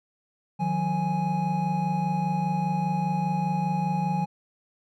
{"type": "tone cluster", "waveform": "triangle", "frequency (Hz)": [156.3, 181.3, 831], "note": ["D#3", "F#3", "G#5"], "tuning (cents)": [8, -35, 1], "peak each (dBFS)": [-27, -25, -26], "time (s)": [0.59, 4.26], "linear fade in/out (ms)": 20, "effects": []}